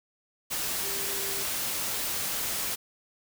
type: tone in noise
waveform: sine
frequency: 395.3 Hz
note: G4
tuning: 15 cents sharp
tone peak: -41 dBFS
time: 0.83-1.44 s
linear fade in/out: 20 ms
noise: white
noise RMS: -31 dBFS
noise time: 0.5-2.76 s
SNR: -13 dB
effects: none